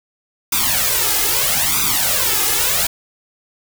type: noise with flanger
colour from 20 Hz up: white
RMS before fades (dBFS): -17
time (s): 0.52-2.87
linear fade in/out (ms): 5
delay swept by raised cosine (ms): 0.82 to 2.42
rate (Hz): 0.78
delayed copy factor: +0.95
effects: none